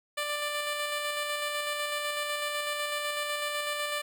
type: tone with tremolo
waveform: 10% pulse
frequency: 590 Hz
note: D5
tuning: 8 cents sharp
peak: -21 dBFS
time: 0.17-4.02 s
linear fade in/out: 10 ms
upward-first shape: square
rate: 8 Hz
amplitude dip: 25%
effects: none